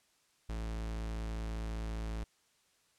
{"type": "tone", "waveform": "45% pulse", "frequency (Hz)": 54.9, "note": "A1", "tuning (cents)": -3, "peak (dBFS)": -36, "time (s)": [0.49, 2.24], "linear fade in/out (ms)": 5, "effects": ["white hiss -71 dBFS RMS until 2.98 s", "low-pass 9000 Hz 12 dB/octave"]}